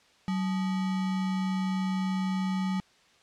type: tone with sample-and-hold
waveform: sine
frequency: 188.3 Hz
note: F#3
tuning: 31 cents sharp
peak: -26 dBFS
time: 0.28-2.8 s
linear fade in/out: 0 ms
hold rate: 1050 Hz
effects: white hiss -61 dBFS RMS until 3.22 s + low-pass 5000 Hz 12 dB/octave